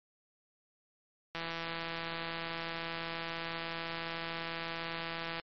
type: click train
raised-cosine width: 0.3 ms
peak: -22 dBFS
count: 673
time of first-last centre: 1.35-5.398 s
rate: 166 Hz
effects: MP3 32 kbps